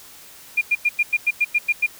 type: tone bursts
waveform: sine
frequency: 2414 Hz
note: D7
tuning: 47 cents sharp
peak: -14 dBFS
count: 10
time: 0.57-1.865 s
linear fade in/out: 10 ms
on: 44 ms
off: 95 ms
effects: white hiss -44 dBFS RMS until 1.99 s